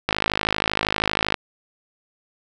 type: click train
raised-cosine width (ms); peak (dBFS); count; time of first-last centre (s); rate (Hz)
0.3; -3; 67; 0.09-1.342; 52.7
effects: none